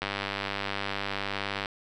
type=click train; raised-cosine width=0.3 ms; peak=-14 dBFS; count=164; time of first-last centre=0.02-1.658 s; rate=99.5 Hz; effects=none